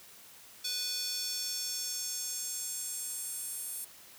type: tone with high-pass filter sweep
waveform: square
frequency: 493.9 Hz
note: B4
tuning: in tune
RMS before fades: -37 dBFS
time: 0.64-3.85 s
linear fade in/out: 10 ms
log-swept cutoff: 4200 to 10000 Hz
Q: 2.6
effects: white hiss -54 dBFS RMS until 4.18 s + high-pass 60 Hz 12 dB/octave